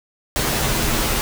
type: noise with comb filter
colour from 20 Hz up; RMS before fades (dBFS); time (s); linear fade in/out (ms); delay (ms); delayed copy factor
pink; -20; 0.36-1.21; 0; 11; -0.65
effects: none